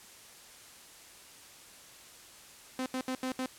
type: tone bursts at uneven times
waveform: sawtooth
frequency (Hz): 258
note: C4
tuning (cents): -24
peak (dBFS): -28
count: 5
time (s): 2.79-2.86 / 2.94-3.01 / 3.08-3.15 / 3.23-3.32 / 3.39-3.46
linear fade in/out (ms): 2
effects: white hiss -53 dBFS RMS until 3.58 s + low-pass 11000 Hz 12 dB/octave